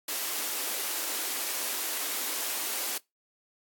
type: high-pass noise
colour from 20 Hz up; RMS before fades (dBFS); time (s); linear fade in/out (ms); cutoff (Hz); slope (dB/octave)
white; -32; 0.08-2.98; 5; 250; 48
effects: noise-tail reverb RT60 0.2 s tail -24 dB re dry + AAC 64 kbps